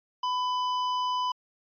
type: tone with tanh clipping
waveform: sine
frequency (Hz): 1000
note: B5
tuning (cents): +21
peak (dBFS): -28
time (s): 0.23-1.32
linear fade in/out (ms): 5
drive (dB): 18
effects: resampled to 11025 Hz